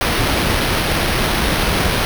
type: noise with sample-and-hold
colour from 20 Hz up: pink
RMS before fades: -17 dBFS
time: 0.01-2.05 s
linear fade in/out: 0 ms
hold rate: 7350 Hz
effects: none